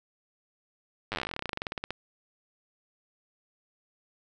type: slowing click train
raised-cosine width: 0.3 ms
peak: -16 dBFS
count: 28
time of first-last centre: 1.12-1.906 s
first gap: 9 ms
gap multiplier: 1.08
effects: none